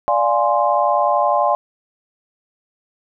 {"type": "chord", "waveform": "sine", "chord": "D half-diminished seventh", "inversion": "none", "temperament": "equal", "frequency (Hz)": [587.3, 698.5, 830.6, 1046.5], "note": ["D5", "F5", "Ab5", "C6"], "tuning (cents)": [0, 0, 0, 0], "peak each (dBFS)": -19, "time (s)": [0.08, 1.55], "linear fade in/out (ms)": 0, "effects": []}